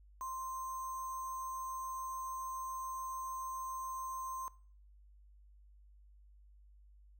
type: tone with sample-and-hold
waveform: sine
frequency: 1046.5 Hz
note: C6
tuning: in tune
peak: -39 dBFS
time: 0.21-4.48 s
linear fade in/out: 0 ms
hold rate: 7350 Hz
effects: noise-tail reverb RT60 0.5 s tail -19 dB re dry + added 50 Hz sine -58 dBFS peak until 7.19 s